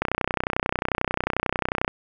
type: click train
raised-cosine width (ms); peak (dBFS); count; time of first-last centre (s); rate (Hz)
0.5; -7; 59; 0.02-1.879; 31.2
effects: none